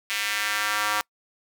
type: tone with high-pass filter sweep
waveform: square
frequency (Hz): 105.5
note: G#2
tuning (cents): +28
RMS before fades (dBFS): -26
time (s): 0.1-1.01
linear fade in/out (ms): 0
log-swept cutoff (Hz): 2300 to 1100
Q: 1.7
effects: noise-tail reverb RT60 0.1 s tail -26 dB re dry